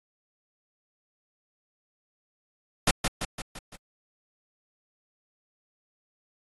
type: noise with echo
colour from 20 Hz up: pink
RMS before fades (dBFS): -20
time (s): 2.87-2.91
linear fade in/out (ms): 5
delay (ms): 170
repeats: 5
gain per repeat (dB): -5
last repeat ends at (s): 3.76
effects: AAC 32 kbps